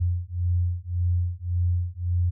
sine beating tone pair, 87.31 / 89.11 Hz, F2 / F2, 0 / +35 cents, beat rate 1.8 Hz, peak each -25 dBFS, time 0-2.31 s, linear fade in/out 20 ms, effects none

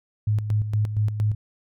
sine tone with tremolo, 106.1 Hz, G#2, 38 cents sharp, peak -18 dBFS, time 0.27-1.35 s, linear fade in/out 5 ms, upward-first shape square, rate 4.3 Hz, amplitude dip 60%, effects none

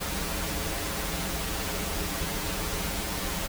pink noise with comb filter, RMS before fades -31 dBFS, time 0-3.48 s, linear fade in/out 20 ms, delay 8.2 ms, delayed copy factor -0.95, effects none

